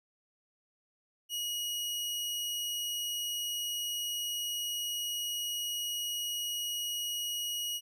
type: tone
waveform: sawtooth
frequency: 2900 Hz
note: F#7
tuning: 35 cents flat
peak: -30 dBFS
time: 1.29-7.81 s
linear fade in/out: 50 ms
effects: none